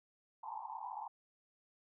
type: band-pass noise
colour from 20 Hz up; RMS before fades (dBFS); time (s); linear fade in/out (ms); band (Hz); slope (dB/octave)
pink; -45; 0.43-1.08; 5; 800 to 1000; 96
effects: none